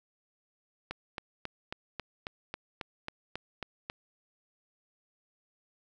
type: click train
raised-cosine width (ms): 0.3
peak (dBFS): -20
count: 12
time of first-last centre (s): 0.91-3.899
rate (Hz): 3.68
effects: none